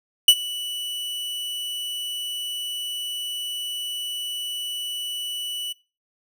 45% pulse tone with ADSR envelope, 2960 Hz, F#7, in tune, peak -6 dBFS, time 0.28-5.73 s, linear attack 4 ms, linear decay 60 ms, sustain -21 dB, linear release 11 ms, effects noise-tail reverb RT60 0.3 s tail -20 dB re dry

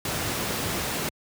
pink noise, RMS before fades -28 dBFS, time 0.05-1.09 s, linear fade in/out 2 ms, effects high-pass 80 Hz 12 dB/octave

